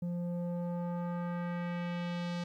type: tone with low-pass filter sweep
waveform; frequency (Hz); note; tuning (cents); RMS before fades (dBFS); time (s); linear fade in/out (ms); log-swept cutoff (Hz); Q
square; 174.2; F3; -4; -36; 0.02-2.44; 5; 350 to 4900; 1.4
effects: 12-bit